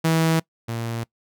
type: tone pair in turn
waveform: sawtooth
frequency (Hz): 162.3 / 115.66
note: E3 / A#2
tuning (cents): -27 / -13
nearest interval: tritone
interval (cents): 586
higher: first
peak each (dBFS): -13 / -22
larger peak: first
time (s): 0.04-0.4 / 0.68-1.04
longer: neither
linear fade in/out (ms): 10
effects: noise-tail reverb RT60 0.1 s tail -23 dB re dry